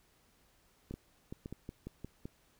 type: clicks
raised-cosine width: 3 ms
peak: -29 dBFS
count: 9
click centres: 0.91 / 0.94 / 1.325 / 1.459 / 1.526 / 1.691 / 1.87 / 2.046 / 2.255 s
effects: pink hiss -69 dBFS RMS until 2.59 s